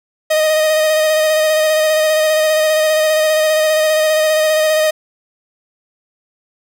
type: tone with vibrato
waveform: 45% pulse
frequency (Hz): 622.3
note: D#5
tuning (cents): 0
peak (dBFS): -11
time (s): 0.3-4.91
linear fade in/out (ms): 10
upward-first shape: square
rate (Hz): 15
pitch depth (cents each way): 17
effects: none